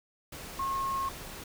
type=tone in noise; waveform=sine; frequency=1082 Hz; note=C#6; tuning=42 cents flat; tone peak=-29 dBFS; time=0.59-1.09 s; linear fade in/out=5 ms; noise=pink; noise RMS=-43 dBFS; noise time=0.32-1.44 s; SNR=+11 dB; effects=none